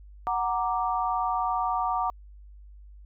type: chord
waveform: sine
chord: Gb augmented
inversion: none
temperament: equal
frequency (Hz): 740 / 932.3 / 1174.7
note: Gb5 / Bb5 / D6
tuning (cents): 0 / 0 / 0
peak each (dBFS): -28 / -29 / -29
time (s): 0.27-2.1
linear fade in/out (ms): 0
effects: added 50 Hz sine -45 dBFS peak until 3.05 s